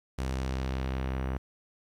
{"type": "tone with low-pass filter sweep", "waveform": "sawtooth", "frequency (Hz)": 65.41, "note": "C2", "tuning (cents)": 0, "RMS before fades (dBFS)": -32, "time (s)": [0.18, 1.38], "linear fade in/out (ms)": 10, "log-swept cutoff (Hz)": [10000, 1700], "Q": 0.89, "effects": ["10-bit"]}